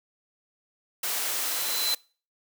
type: noise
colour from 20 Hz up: white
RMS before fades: -29 dBFS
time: 1.03-1.95 s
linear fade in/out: 5 ms
type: tone with exponential growth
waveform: sine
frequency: 4042 Hz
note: B7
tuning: 39 cents sharp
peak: -23 dBFS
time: 1.06-1.94 s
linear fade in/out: 1 ms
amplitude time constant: 190 ms
effects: noise-tail reverb RT60 0.4 s tail -25 dB re dry + high-pass 400 Hz 12 dB/octave